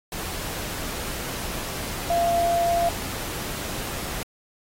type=tone in noise; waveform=sine; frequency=686 Hz; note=F5; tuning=31 cents flat; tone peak=-19 dBFS; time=2.1-2.89 s; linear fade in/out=2 ms; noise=pink; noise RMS=-32 dBFS; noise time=0.12-4.23 s; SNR=+10 dB; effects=AAC 48 kbps